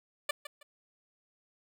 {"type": "tone with echo", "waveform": "10% pulse", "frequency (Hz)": 587.3, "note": "D5", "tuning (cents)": 0, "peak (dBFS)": -20, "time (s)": [0.29, 0.31], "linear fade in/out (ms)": 5, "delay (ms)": 160, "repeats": 2, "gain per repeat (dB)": -12, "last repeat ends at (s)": 0.63, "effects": []}